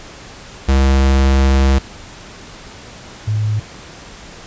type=tone pair in turn; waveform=square / sine; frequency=67.2 / 106.67 Hz; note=C2 / G#2; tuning=+47 / +47 cents; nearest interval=minor sixth; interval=800 cents; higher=second; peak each=-10 / -14 dBFS; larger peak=first; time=0.68-1.79 / 3.27-3.6 s; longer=first; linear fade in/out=10 ms; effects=pink hiss -36 dBFS RMS until 4.46 s + resampled to 16000 Hz